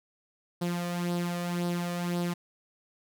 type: tone with flanger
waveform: sawtooth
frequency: 174.61 Hz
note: F3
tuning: in tune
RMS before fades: -31 dBFS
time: 0.61-2.34 s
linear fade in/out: 10 ms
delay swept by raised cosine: 0.21 to 1.71 ms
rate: 1.9 Hz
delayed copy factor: +0.55
effects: none